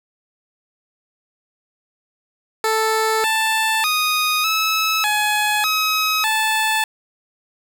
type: tone with pitch steps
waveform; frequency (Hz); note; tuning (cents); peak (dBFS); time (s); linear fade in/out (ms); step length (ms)
15% pulse; 440.3 / 882 / 1242 / 1298 / 843 / 1273 / 875; A4 / A5 / D#6 / E6 / G#5 / D#6 / A5; +1 / +4 / -3 / -27 / +26 / +39 / -10; -10; 2.64-6.84; 2; 600
effects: none